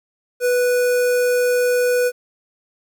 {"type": "tone with notch filter", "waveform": "square", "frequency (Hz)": 492.7, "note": "B4", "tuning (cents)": -4, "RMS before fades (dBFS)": -17, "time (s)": [0.4, 2.12], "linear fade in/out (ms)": 50, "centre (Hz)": 3600, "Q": 1.2, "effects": ["9-bit"]}